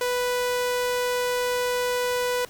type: tone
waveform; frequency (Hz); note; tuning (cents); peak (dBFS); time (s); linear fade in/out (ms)
sawtooth; 494; B4; 0; -19; 0.01-2.45; 2
effects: pink hiss -48 dBFS RMS until 2.49 s